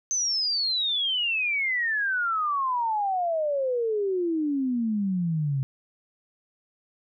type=exponential sweep; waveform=sine; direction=down; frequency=6272 to 131.4 Hz; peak=-23 dBFS; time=0.11-5.63 s; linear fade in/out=0 ms; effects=none